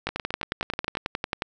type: two click trains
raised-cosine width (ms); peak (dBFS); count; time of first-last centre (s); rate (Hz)
0.3; -10 / -13; 16 / 9; 0.07-1.421 / 0.09-0.952; 11.1 / 9.28
effects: none